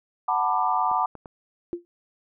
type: chord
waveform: sine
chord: B minor seventh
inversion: second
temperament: just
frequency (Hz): 740.8 / 889 / 987.8 / 1185.3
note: F#5 / A5 / B5 / D6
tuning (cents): +2 / +18 / 0 / +16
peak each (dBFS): -26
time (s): 0.28-1.06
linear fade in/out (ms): 5
type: clicks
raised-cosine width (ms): 1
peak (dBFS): -26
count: 3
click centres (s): 0.914 / 1.153 / 1.258
type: tone with exponential decay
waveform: sine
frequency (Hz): 346.4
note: F4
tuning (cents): -14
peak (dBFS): -22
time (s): 1.73-1.85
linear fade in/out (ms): 0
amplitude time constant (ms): 24
effects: none